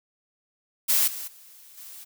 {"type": "noise with level steps", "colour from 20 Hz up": "blue", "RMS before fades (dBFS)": [-21, -35, -50, -43], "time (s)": [0.88, 2.05], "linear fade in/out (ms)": 20, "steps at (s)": [1.07, 1.27, 1.77], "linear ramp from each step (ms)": 10, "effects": []}